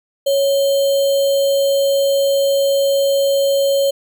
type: tone with sample-and-hold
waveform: sine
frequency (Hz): 554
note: C#5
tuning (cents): -1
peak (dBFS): -12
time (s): 0.26-3.91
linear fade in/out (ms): 10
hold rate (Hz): 3675
effects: none